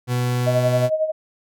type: tone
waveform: 40% pulse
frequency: 123.47 Hz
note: B2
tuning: in tune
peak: -18 dBFS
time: 0.07-0.9 s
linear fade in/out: 50 ms
type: tone with tremolo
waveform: sine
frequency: 627 Hz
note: D#5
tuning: 13 cents sharp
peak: -15 dBFS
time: 0.46-1.12 s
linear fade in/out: 20 ms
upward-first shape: sine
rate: 11 Hz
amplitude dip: 70%
effects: none